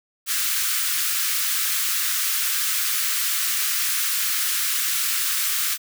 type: high-pass noise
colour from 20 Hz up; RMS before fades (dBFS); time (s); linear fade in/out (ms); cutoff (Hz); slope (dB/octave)
white; -23; 0.26-5.78; 50; 1200; 48
effects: none